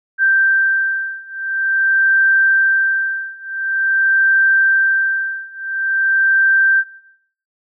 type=beating tone pair; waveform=sine; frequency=1568 / 1568.47 Hz; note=G6 / G6; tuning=0 / +1 cents; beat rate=0.47 Hz; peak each=-16 / -15 dBFS; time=0.18-6.84 s; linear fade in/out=50 ms; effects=noise-tail reverb RT60 0.7 s tail -17 dB re dry